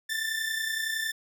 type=tone pair together; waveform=sawtooth; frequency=1760 / 1790.8 Hz; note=A6 / A6; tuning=0 / +30 cents; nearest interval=unison; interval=30 cents; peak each=-28 dBFS; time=0.09-1.12 s; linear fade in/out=10 ms; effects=none